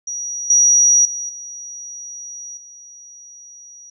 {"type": "tone with level steps", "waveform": "sine", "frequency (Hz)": 5780, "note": "F#8", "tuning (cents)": -41, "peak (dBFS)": [-23, -9, -23, -30, -38], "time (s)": [0.07, 3.9], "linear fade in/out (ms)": 5, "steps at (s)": [0.5, 1.05, 1.29, 2.57], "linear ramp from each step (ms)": 2, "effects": []}